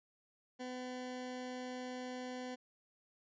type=tone; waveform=20% pulse; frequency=252.2 Hz; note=B3; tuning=36 cents sharp; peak=-37 dBFS; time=0.59-2.56 s; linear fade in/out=20 ms; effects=resampled to 16000 Hz